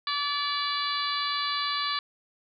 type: harmonic tone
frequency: 577 Hz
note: D5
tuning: 31 cents flat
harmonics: 2 / 3 / 4 / 5 / 6 / 7 / 8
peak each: -30 / -36 / -38 / -39 / -35 / -33 / -36 dBFS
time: 0.07-1.99 s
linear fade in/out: 2 ms
effects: none